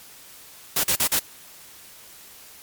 white noise bursts, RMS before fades -21 dBFS, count 4, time 0.76-1.193 s, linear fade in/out 5 ms, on 76 ms, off 43 ms, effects white hiss -46 dBFS RMS until 2.62 s + MP3 96 kbps

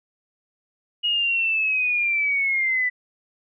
sine linear sweep, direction down, 2889 to 1975.5 Hz, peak -19 dBFS, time 1.03-2.9 s, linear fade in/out 20 ms, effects none

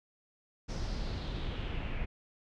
brown noise with low-pass filter sweep, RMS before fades -36 dBFS, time 0.68-2.06 s, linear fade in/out 20 ms, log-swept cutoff 5800 to 2400 Hz, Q 3.7, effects none

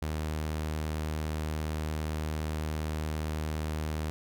sawtooth tone, 77.4 Hz, D#2, 9 cents flat, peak -27 dBFS, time 0.02-4.1 s, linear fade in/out 0 ms, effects none

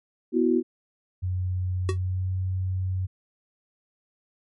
sine chord, B suspended fourth, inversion none, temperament equal, 246.9 / 329.6 / 370 Hz, B3 / E4 / F#4, 0 / 0 / 0 cents, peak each -23 dBFS, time 0.32-0.63 s, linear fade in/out 50 ms
sine tone with pitch glide, 91.6 to 93.15 Hz, F#2 to F#2, -17 to +12 cents, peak -24 dBFS, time 1.22-3.07 s, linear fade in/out 20 ms, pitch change +29 cents, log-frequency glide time 1.91-2.32 s
square tone with exponential decay, 376 Hz, F#4, 28 cents sharp, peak -21 dBFS, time 1.89-1.98 s, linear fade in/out 0 ms, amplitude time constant 18 ms
effects MP3 48 kbps

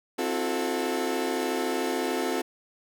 30% pulse chord, F# half-diminished seventh, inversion second, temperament equal with one note detuned, 261.6 / 329.6 / 363.2 / 440 Hz, C4 / E4 / F#4 / A4, 0 / 0 / -32 / 0 cents, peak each -29 / -31 / -28 / -29 dBFS, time 0.18-2.42 s, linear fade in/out 10 ms, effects none

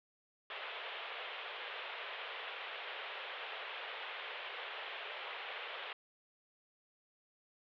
white band-pass noise, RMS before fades -45 dBFS, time 0.5-5.93 s, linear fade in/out 2 ms, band 420 to 3400 Hz, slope 48 dB/octave, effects none

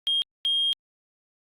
sine tone pair in turn, 3230 / 3230 Hz, G#7 / G#7, -49 / -49 cents, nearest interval unison, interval 0 cents, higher neither, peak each -20 dBFS, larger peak neither, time 0.07-0.22 / 0.45-0.73 s, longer second, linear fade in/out 0 ms, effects tanh soft clip ceiling -17 dBFS + Opus 48 kbps

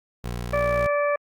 20% pulse tone, 59.8 Hz, A#1, 45 cents sharp, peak -23 dBFS, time 0.24-0.87 s, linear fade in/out 5 ms
harmonic tone, 581 Hz, D5, 19 cents flat, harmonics 1 / 2 / 3 / 4, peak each -21 / -27 / -31 / -33 dBFS, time 0.53-1.16 s, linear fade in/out 5 ms
effects Opus 48 kbps

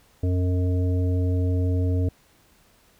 harmonic tone, 90.6 Hz, F#2, 36 cents flat, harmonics 1 / 3 / 5 / 7, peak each -20 / -29 / -33 / -39 dBFS, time 0.23-2.09 s, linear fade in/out 5 ms, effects pink hiss -59 dBFS RMS until 2.99 s

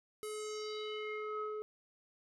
square tone with low-pass filter sweep, 426.9 Hz, G#4, 48 cents sharp, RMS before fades -41 dBFS, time 0.23-1.62 s, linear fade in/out 0 ms, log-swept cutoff 11000 to 870 Hz, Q 3.7, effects none

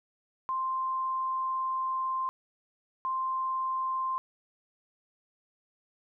sine tone pair in turn, 1047 / 1047 Hz, C6 / C6, +1 / +1 cents, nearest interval unison, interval 0 cents, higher neither, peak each -28 dBFS, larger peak neither, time 0.49-2.29 / 3.05-4.18 s, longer first, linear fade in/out 0 ms, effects none

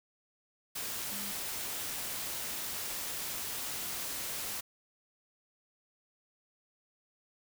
sine tone in noise, 202 Hz, G#3, 48 cents flat, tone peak -46 dBFS, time 1.11-1.32 s, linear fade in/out 10 ms, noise white, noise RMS -38 dBFS, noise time 0.75-4.61 s, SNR -11 dB, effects none

